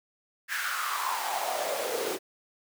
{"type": "noise with high-pass filter sweep", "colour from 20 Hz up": "pink", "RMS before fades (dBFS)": -31, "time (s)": [0.48, 2.19], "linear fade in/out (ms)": 50, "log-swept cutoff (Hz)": [1700, 380], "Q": 5.5, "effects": []}